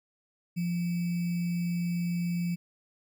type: tone with sample-and-hold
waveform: sine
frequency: 173.6 Hz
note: F3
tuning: 10 cents flat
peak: -27 dBFS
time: 0.56-2.56 s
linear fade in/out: 20 ms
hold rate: 2450 Hz
effects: none